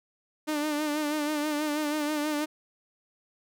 sawtooth tone with vibrato, 300 Hz, D4, 37 cents sharp, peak -23 dBFS, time 0.47-2.46 s, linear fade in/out 20 ms, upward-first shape sine, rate 6.2 Hz, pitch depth 48 cents each way, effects none

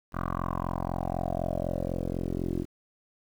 10% pulse tone with low-pass filter sweep, 44 Hz, F1, 14 cents sharp, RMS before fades -31 dBFS, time 0.12-2.66 s, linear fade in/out 50 ms, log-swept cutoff 1300 to 350 Hz, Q 5.2, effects 9-bit

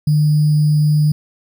sine tone with sample-and-hold, 150.7 Hz, D3, 45 cents sharp, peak -10 dBFS, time 0.07-1.12 s, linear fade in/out 5 ms, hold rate 4900 Hz, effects none

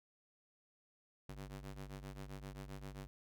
sawtooth ring-modulated tone, 98 Hz, G2, in tune, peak -40 dBFS, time 1.29-3.07 s, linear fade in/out 0 ms, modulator 45.2 Hz, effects none

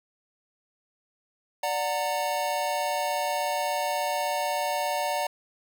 square chord, D augmented, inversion none, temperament just, 587.3 / 734.2 / 917.7 Hz, D5 / F#5 / A#5, 0 / -14 / -27 cents, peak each -31 dBFS, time 1.63-5.27 s, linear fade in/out 5 ms, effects none

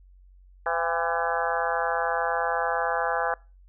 harmonic tone with a mistuned harmonic, 168.8 Hz, E3, 41 cents sharp, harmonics 3 / 4 / 5 / 6 / 7 / 8 / 9 / 10, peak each -31 / -31 / -29 / -33 / -33 / -35 / -32 / -34 dBFS, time 0.66-3.34 s, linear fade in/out 2 ms, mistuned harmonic 5, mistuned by -55 cents, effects noise-tail reverb RT60 0.3 s tail -24 dB re dry + added 46 Hz sine -50 dBFS peak until 3.68 s

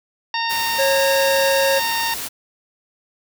harmonic tone, 920 Hz, A#5, 23 cents flat, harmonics 1 / 2 / 3 / 4 / 5 / 6, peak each -23 / -26 / -28 / -29 / -30 / -31 dBFS, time 0.34-2.14 s, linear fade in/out 2 ms
white noise, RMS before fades -28 dBFS, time 0.49-2.29 s, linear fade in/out 20 ms
square tone, 545 Hz, C#5, 29 cents flat, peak -17 dBFS, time 0.78-1.8 s, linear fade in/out 20 ms
effects none

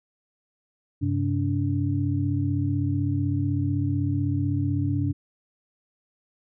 sine tone cluster, 96.8 / 132.7 / 287.7 Hz, G2 / C3 / D4, -21 / +25 / -36 cents, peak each -25 / -27 / -27 dBFS, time 1.01-5.13 s, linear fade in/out 20 ms, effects none

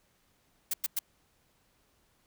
blue noise bursts, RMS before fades -30 dBFS, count 3, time 0.71-0.991 s, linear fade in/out 5 ms, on 27 ms, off 100 ms, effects pink hiss -70 dBFS RMS until 2.26 s

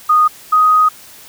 sine tone pair in turn, 1235 / 1250.8 Hz, D#6 / D#6, -13 / +9 cents, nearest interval unison, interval 22 cents, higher second, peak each -7 dBFS, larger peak neither, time 0.09-0.28 / 0.52-0.89 s, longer second, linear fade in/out 10 ms, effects white hiss -39 dBFS RMS until 1.28 s

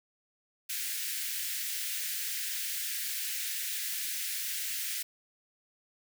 white high-pass noise, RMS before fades -35 dBFS, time 0.69-5.03 s, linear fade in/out 10 ms, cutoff 1600 Hz, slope 48 dB/octave, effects none

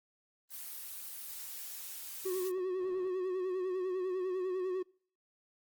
blue noise, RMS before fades -44 dBFS, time 0.49-2.52 s, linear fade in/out 50 ms
triangle tone with vibrato, 370 Hz, F#4, in tune, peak -30 dBFS, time 2.25-4.83 s, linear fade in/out 10 ms, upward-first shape sine, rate 10 Hz, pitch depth 49 cents each way
effects noise-tail reverb RT60 0.5 s tail -26 dB re dry + Opus 24 kbps

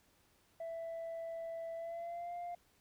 sine tone with pitch glide, 662 to 699.7 Hz, E5 to F5, +7 to +3 cents, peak -38 dBFS, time 0.6-2.55 s, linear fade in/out 5 ms, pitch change +96 cents, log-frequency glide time 1.75-2.33 s, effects tanh soft clip ceiling -39 dBFS + pink hiss -71 dBFS RMS until 2.8 s

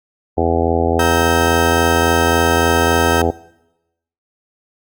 harmonic tone, 83.6 Hz, E2, 25 cents sharp, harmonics 1 / 2 / 3 / 4 / 5 / 6 / 7 / 8 / 9 / 10, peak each -20 / -30 / -22 / -21 / -19 / -21 / -27 / -24 / -21 / -27 dBFS, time 0.37-3.31 s, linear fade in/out 10 ms
35% pulse chord, E diminished, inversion second, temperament equal with one note detuned, 932.3 / 1295.9 / 1568 Hz, Bb5 / E6 / G6, 0 / -30 / 0 cents, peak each -19 / -20 / -19 dBFS, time 0.99-3.22 s, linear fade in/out 5 ms
effects noise-tail reverb RT60 0.9 s tail -21 dB re dry + Opus 48 kbps

